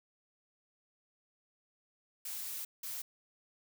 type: noise bursts at uneven times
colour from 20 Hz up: blue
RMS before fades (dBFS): -41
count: 2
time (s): 2.25-2.65 / 2.83-3.02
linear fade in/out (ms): 5
effects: none